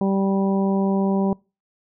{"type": "harmonic tone", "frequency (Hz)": 194.9, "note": "G3", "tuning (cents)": -10, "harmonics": [1, 2, 3, 4, 5], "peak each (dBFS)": [-19, -25, -29, -31, -33], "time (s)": [0.01, 1.33], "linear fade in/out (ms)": 2, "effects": ["noise-tail reverb RT60 0.3 s tail -25 dB re dry"]}